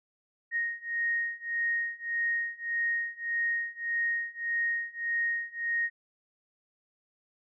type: beating tone pair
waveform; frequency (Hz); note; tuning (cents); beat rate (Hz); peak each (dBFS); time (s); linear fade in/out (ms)
sine; 1864.7 / 1866.4; A#6 / A#6; 0 / +2; 1.7; -32 / -31; 0.51-5.9; 50
effects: none